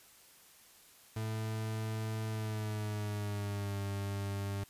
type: tone with pitch glide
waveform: 40% pulse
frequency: 110 to 99.71 Hz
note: A2 to G2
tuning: 0 to +30 cents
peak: -34 dBFS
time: 1.16-4.64 s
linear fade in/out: 5 ms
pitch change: -170 cents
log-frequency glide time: 2.27-3.8 s
effects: white hiss -60 dBFS RMS until 4.69 s + resampled to 32000 Hz